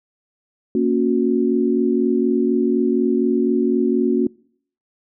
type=chord; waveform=sine; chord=F# major; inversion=first; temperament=equal with one note detuned; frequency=233.1 / 277.2 / 364.3 Hz; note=A#3 / C#4 / F#4; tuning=0 / 0 / -27 cents; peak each=-19 / -20 / -19 dBFS; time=0.75-4.27 s; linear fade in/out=2 ms; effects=noise-tail reverb RT60 0.6 s tail -25 dB re dry